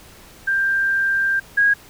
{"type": "tone pair in turn", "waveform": "sine", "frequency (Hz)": [1585, 1640.9], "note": ["G6", "G#6"], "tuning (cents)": [19, -21], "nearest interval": "minor second", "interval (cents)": 60, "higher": "second", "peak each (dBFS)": [-16, -12], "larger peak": "second", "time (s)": [[0.47, 1.4], [1.57, 1.74]], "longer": "first", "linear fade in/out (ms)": 10, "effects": ["pink hiss -45 dBFS RMS until 1.89 s"]}